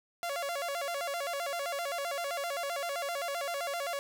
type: tone with vibrato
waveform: sawtooth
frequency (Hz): 622.3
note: D#5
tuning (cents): 0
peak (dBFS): -29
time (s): 0.23-3.99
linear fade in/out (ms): 0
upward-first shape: square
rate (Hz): 7.7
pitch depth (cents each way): 180
effects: none